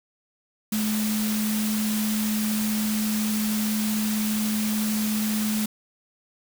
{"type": "tone in noise", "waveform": "sine", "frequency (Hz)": 214.4, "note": "A3", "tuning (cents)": -45, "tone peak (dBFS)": -23, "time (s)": [0.72, 5.66], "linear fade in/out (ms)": 5, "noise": "white", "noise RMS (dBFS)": -31, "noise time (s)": [0.72, 5.66], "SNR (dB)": 5, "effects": []}